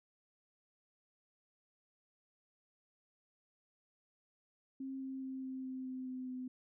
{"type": "tone with pitch steps", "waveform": "sine", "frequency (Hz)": [267.1, 265.3, 263.4, 261.6, 259.8, 258, 256.2, 254.4], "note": ["C4", "C4", "C4", "C4", "C4", "C4", "C4", "C4"], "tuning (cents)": [36, 24, 12, 0, -12, -24, -36, -48], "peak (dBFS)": -40, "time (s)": [4.8, 6.48], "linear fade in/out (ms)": 5, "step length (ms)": 210, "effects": []}